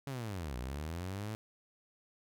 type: linear two-way sweep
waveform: sawtooth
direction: down then up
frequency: 141.8 to 59 to 111.3 Hz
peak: -34 dBFS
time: 0.07-1.35 s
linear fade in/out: 0 ms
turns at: 0.57 s
effects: none